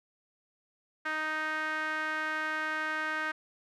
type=tone with band-pass filter; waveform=sawtooth; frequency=311.1 Hz; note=D#4; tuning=in tune; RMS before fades=-33 dBFS; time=1.05-3.32 s; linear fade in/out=10 ms; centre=1600 Hz; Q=3.6; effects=none